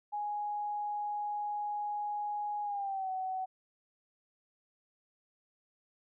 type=tone with pitch glide; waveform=sine; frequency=830.6 to 752.9 Hz; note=G#5 to F#5; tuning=0 to +30 cents; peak=-33 dBFS; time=0.12-3.46 s; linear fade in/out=20 ms; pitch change=-170 cents; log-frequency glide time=2.63-3.1 s; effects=none